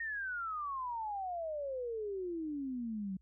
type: exponential sweep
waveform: sine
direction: down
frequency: 1864.7 to 185 Hz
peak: -36 dBFS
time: 0-3.17 s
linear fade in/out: 5 ms
effects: added 60 Hz sine -63 dBFS peak until 3.21 s